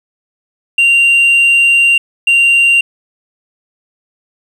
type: tone bursts at uneven times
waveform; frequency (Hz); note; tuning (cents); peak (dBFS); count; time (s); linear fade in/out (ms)
sine; 2770; F7; -15; -3; 2; 0.78-1.98 / 2.27-2.81; 5
effects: tanh soft clip ceiling -5 dBFS + 7-bit